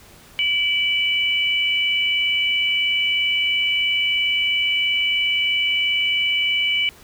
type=tone pair together; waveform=sine; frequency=2310 / 2967 Hz; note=D7 / F#7; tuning=-29 / +4 cents; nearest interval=major third; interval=433 cents; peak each=-20 dBFS; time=0.39-6.89 s; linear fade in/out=0 ms; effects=pink hiss -47 dBFS RMS until 7.03 s